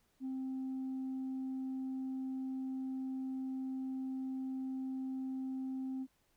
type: tone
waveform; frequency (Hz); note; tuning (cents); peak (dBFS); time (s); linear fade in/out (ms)
sine; 262.7; C4; +7; -35; 0.2-6.07; 50
effects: tanh soft clip ceiling -35 dBFS + pink hiss -75 dBFS RMS until 6.36 s